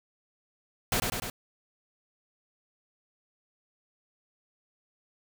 pink noise with echo, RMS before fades -27 dBFS, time 0.92-1 s, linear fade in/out 2 ms, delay 100 ms, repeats 3, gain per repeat -3 dB, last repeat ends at 1.3 s, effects none

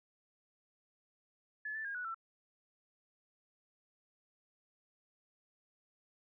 sine tone with pitch steps, 1718 / 1761 / 1625 / 1472 / 1339 Hz, A6 / A6 / G#6 / F#6 / E6, -42 / +1 / -38 / -9 / +27 cents, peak -38 dBFS, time 1.65-2.145 s, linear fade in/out 5 ms, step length 99 ms, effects none

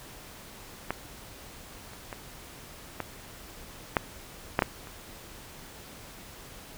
clicks, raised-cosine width 0.5 ms, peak -13 / -30 / -22 / -16 / -7 / -7 / -7 / -29 dBFS, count 8, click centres 0.906 / 1.934 / 2.128 / 3.003 / 3.968 / 4.591 / 4.622 / 4.872 s, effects pink hiss -47 dBFS RMS until 6.77 s

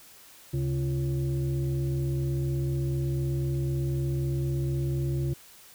sine tone with frequency modulation, 136 Hz, C#3, 33 cents flat, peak -25 dBFS, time 0.53-5.34 s, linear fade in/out 10 ms, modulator 208 Hz, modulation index 0.74, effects white hiss -52 dBFS RMS until 5.74 s

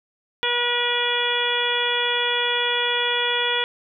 harmonic tone, 482.4 Hz, B4, 41 cents flat, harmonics 1 / 2 / 3 / 4 / 5 / 6 / 7, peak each -28 / -28 / -28 / -28 / -29 / -29 / -24 dBFS, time 0.43-3.64 s, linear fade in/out 0 ms, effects none

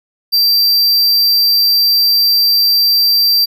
square tone, 4699 Hz, D8, in tune, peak -9 dBFS, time 0.32-3.46 s, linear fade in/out 20 ms, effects none

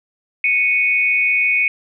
sine tone pair together, 2215 / 2489 Hz, C#7 / D#7, -2 / 0 cents, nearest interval major second, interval 202 cents, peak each -16 dBFS, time 0.44-1.68 s, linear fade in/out 2 ms, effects none

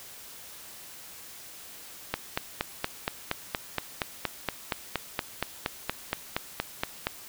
click train, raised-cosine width 0.3 ms, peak -10 dBFS, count 22, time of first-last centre 2.14-7.07 s, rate 4.26 Hz, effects white hiss -46 dBFS RMS until 7.28 s

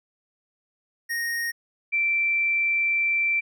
square / sine tone pair in turn, 1862 / 2343 Hz, A#6 / D7, -2 / -5 cents, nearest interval major third, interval 397 cents, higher second, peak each -26 / -20 dBFS, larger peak second, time 1.09-1.52 / 1.92-3.41 s, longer second, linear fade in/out 20 ms, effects none

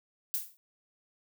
violet noise with exponential decay, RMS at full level -28 dBFS, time 0.34-0.57 s, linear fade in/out 0 ms, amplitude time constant 49 ms, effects none

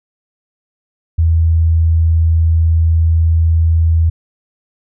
sine tone, 81.8 Hz, E2, 13 cents flat, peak -8 dBFS, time 1.18-4.1 s, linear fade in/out 10 ms, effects none

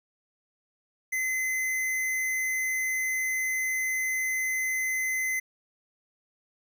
square tone, 2046 Hz, C7, 39 cents flat, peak -27 dBFS, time 1.12-5.4 s, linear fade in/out 10 ms, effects none

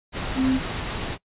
sine tone in noise, 261.6 Hz, C4, in tune, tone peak -18 dBFS, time 0.35-0.6 s, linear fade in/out 50 ms, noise pink, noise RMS -29 dBFS, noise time 0.12-1.18 s, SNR +8 dB, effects noise-tail reverb RT60 0.1 s tail -22 dB re dry + resampled to 8000 Hz

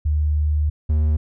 sine / triangle tone pair in turn, 75.3 / 76.4 Hz, D2 / D#2, +44 / -31 cents, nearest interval unison, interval 25 cents, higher second, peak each -16 / -13 dBFS, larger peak second, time 0.05-0.7 / 0.89-1.17 s, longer first, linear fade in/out 10 ms, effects none

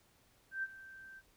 sine tone with ADSR envelope, 1563 Hz, G6, 6 cents flat, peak -33 dBFS, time 0.51-1.22 s, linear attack 120 ms, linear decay 38 ms, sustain -17 dB, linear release 43 ms, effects pink hiss -69 dBFS RMS until 1.36 s

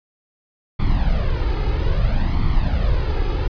brown noise with flanger, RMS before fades -18 dBFS, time 0.79-3.48 s, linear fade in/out 10 ms, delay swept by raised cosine 0.9 to 2.4 ms, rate 0.61 Hz, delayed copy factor +0.7, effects resampled to 11025 Hz

